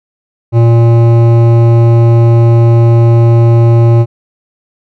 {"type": "tone with hard clipping", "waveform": "triangle", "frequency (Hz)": 116.54, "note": "A#2", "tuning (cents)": 0, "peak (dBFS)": -5, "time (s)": [0.52, 4.06], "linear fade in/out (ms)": 50, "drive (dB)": 17, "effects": []}